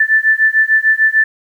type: beating tone pair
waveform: sine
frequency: 1758 / 1764.7 Hz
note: A6 / A6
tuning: -2 / +5 cents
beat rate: 6.7 Hz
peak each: -12 dBFS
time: 0-1.24 s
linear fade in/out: 5 ms
effects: 8-bit